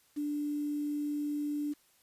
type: tone with quantisation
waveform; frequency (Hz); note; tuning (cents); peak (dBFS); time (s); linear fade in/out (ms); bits
sine; 293.7; D4; 0; -31; 0.16-1.74; 20; 9
effects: white hiss -67 dBFS RMS until 2.02 s + resampled to 32000 Hz